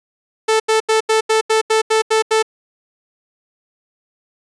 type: tone bursts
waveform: sawtooth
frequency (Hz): 440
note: A4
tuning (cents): 0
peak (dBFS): -8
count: 10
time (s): 0.48-2.427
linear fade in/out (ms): 10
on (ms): 120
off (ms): 83
effects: resampled to 22050 Hz